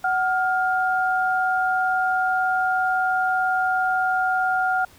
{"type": "tone pair together", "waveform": "sine", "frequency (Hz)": [747, 1410.1], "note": ["F#5", "F6"], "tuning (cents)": [16, 16], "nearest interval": "major seventh", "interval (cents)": 1100, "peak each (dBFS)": [-21, -22], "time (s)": [0.04, 4.85], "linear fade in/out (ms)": 5, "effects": ["pink hiss -51 dBFS RMS until 4.98 s"]}